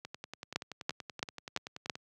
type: two click trains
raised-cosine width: 0.2 ms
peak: -13 / -24 dBFS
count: 5 / 21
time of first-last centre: 0.56-1.898 / 0.05-1.955 s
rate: 2.99 / 10.5 Hz
effects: high-pass 100 Hz 12 dB/octave